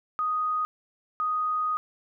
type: tone bursts at uneven times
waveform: sine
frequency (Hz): 1245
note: D#6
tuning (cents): +1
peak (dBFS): -24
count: 2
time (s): 0.19-0.65 / 1.2-1.77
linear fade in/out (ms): 0
effects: none